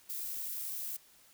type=noise with amplitude modulation; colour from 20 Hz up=violet; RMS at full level=-38 dBFS; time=0.09-0.97 s; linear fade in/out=10 ms; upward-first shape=sine; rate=71.6 Hz; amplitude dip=25%; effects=white hiss -62 dBFS RMS until 1.33 s